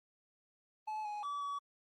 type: tone with pitch steps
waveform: triangle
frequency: 861 / 835 / 1149 / 1137 Hz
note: A5 / G#5 / D6 / C#6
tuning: -38 / +9 / -38 / +44 cents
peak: -35 dBFS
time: 0.87-1.59 s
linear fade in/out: 10 ms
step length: 180 ms
effects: Opus 24 kbps